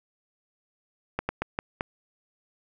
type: slowing click train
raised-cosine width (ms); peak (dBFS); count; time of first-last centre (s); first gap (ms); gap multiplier
0.5; -12; 5; 1.19-1.809; 100; 1.3
effects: none